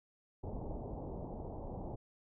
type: low-pass noise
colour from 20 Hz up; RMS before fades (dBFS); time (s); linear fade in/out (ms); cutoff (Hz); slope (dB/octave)
pink; -43; 0.43-1.96; 10; 870; 48
effects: none